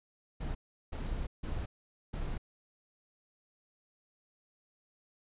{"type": "noise bursts at uneven times", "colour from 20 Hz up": "brown", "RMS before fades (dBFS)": -36, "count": 4, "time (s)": [[0.4, 0.55], [0.92, 1.27], [1.43, 1.66], [2.13, 2.38]], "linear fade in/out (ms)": 10, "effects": ["resampled to 8000 Hz"]}